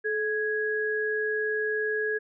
sine tone pair together, 430.7 / 1661.2 Hz, A4 / G#6, -37 / 0 cents, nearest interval octave + major seventh, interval 2337 cents, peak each -28 dBFS, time 0.04-2.19 s, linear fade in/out 20 ms, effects none

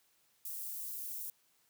white high-pass noise, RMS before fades -42 dBFS, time 0.45-1.3 s, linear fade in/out 2 ms, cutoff 12000 Hz, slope 12 dB/octave, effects white hiss -72 dBFS RMS until 1.69 s + high-pass 60 Hz 12 dB/octave

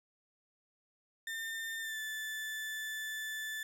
35% pulse tone with pitch glide, 1804 to 1751.6 Hz, A6 to A6, +43 to -8 cents, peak -36 dBFS, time 1.27-3.63 s, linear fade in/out 2 ms, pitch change -51 cents, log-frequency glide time 1.8-1.99 s, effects 12-bit

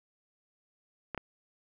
clicks, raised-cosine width 0.5 ms, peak -20 dBFS, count 2, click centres 1.147 / 1.177 s, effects none

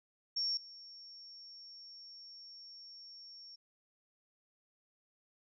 sine tone with level steps, 5490 Hz, F8, 31 cents flat, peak -32 / -50 dBFS, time 0.36-3.56 s, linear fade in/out 10 ms, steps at 0.57 s, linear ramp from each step 2 ms, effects none

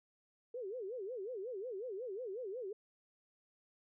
sine tone with vibrato, 440 Hz, A4, in tune, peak -40 dBFS, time 0.54-2.73 s, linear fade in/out 5 ms, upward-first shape sine, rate 5.5 Hz, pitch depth 280 cents each way, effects none

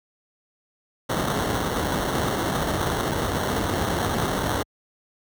pink noise with sample-and-hold, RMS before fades -24 dBFS, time 1.09-4.63 s, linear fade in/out 10 ms, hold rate 2450 Hz, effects high-pass 60 Hz 12 dB/octave

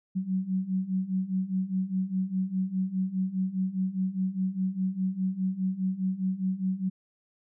sine beating tone pair, 185 / 189.9 Hz, F#3 / F#3, 0 / +45 cents, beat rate 4.9 Hz, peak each -31 / -28 dBFS, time 0.15-6.9 s, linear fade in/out 20 ms, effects none

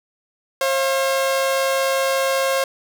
sawtooth tone pair together, 537 / 691 Hz, C5 / F5, +45 / -19 cents, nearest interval major third, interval 436 cents, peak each -14 / -23 dBFS, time 0.61-2.64 s, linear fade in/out 2 ms, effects none

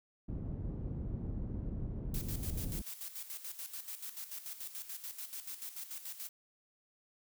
pink low-pass noise, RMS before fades -39 dBFS, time 0.28-2.82 s, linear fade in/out 10 ms, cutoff 230 Hz, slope 12 dB/octave
blue noise with tremolo, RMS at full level -43 dBFS, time 2.14-6.29 s, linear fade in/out 2 ms, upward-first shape square, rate 6.9 Hz, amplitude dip 65%
effects none

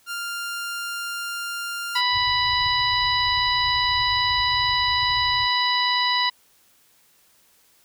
sawtooth tone, 1396.9 Hz, F6, in tune, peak -24 dBFS, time 0.06-2.02 s, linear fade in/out 50 ms
harmonic tone, 987.8 Hz, B5, in tune, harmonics 1 / 2 / 3 / 4 / 5, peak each -23 / -25 / -28 / -24 / -29 dBFS, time 1.95-6.3 s, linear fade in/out 10 ms
white low-pass noise, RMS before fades -39 dBFS, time 2.11-5.49 s, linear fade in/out 50 ms, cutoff 130 Hz, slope 96 dB/octave
effects white hiss -59 dBFS RMS until 7.84 s

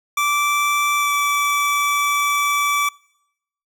25% pulse tone with pitch glide, 1166 to 1155.3 Hz, D6 to D6, -13 to -29 cents, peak -13 dBFS, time 0.17-2.89 s, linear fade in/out 5 ms, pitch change -16 cents, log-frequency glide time 0.97-1.12 s, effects noise-tail reverb RT60 0.8 s tail -25 dB re dry

